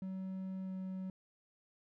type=tone with pitch glide; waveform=triangle; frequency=189 to 187.91 Hz; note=F#3 to F#3; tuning=+37 to +27 cents; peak=-37 dBFS; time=0.02-1.1 s; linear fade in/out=2 ms; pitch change=-10 cents; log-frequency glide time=0.64-0.71 s; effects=none